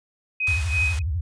sine tone with tremolo, 2517 Hz, D#7, 19 cents sharp, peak -19 dBFS, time 0.4-1.02 s, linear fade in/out 5 ms, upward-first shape sine, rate 3 Hz, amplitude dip 95%
pink high-pass noise, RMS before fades -37 dBFS, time 0.47-0.99 s, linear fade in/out 0 ms, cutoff 1000 Hz, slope 12 dB/octave
sine tone with vibrato, 79.9 Hz, D#2, 47 cents sharp, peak -22 dBFS, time 0.48-1.21 s, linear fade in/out 5 ms, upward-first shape sine, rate 12 Hz, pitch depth 280 cents each way
effects resampled to 22050 Hz

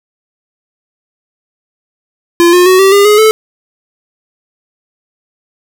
square tone with pitch steps, 343.4 / 357.4 / 371.9 / 387 / 402.8 / 419.1 / 436.2 Hz, F4 / F4 / F#4 / G4 / G4 / G#4 / A4, -29 / +40 / +9 / -22 / +47 / +16 / -15 cents, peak -4 dBFS, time 2.4-3.31 s, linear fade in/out 0 ms, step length 130 ms, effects none

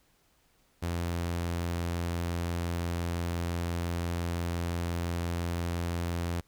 sawtooth tone, 85.8 Hz, F2, 30 cents flat, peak -26 dBFS, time 0.82-6.41 s, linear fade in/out 10 ms, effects pink hiss -68 dBFS RMS until 6.47 s

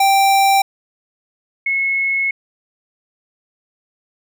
square / sine tone pair in turn, 784 / 2183 Hz, G5 / C#7, 0 / -27 cents, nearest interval octave + tritone, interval 1773 cents, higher second, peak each -11 / -15 dBFS, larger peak first, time 0-0.62 / 1.66-2.31 s, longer second, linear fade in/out 5 ms, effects none

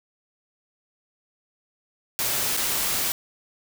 white noise with dropouts, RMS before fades -25 dBFS, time 2.19-3.12 s, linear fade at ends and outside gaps 0 ms, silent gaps 2.567-2.573 s, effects none

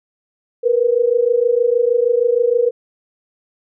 sine tone pair together, 466.2 / 492.6 Hz, A#4 / B4, 0 / -5 cents, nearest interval minor second, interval 95 cents, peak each -15 dBFS, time 0.63-2.71 s, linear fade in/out 20 ms, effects none

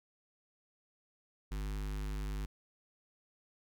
square tone with notch filter, 50.6 Hz, G#1, 44 cents flat, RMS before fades -38 dBFS, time 1.51-2.46 s, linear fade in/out 10 ms, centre 610 Hz, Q 1.4, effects none

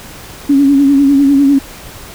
sine tone with vibrato, 278.7 Hz, C#4, 9 cents sharp, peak -5 dBFS, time 0.49-1.59 s, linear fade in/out 10 ms, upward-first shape sine, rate 10 Hz, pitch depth 52 cents each way, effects pink hiss -32 dBFS RMS until 2.14 s

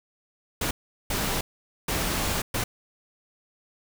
pink noise bursts at uneven times, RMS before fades -27 dBFS, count 4, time 0.61-0.71 / 1.1-1.41 / 1.88-2.42 / 2.54-2.64 s, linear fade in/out 5 ms, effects none

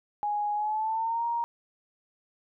sine tone with pitch glide, 830.6 to 937.7 Hz, G#5 to A#5, 0 to +10 cents, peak -26 dBFS, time 0.23-1.44 s, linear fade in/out 0 ms, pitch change +210 cents, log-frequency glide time 0.54-1.25 s, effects none

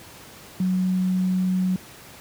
sine tone, 185 Hz, F#3, in tune, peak -19 dBFS, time 0.6-1.76 s, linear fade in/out 2 ms, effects pink hiss -44 dBFS RMS until 2.2 s + high-pass 80 Hz 12 dB/octave

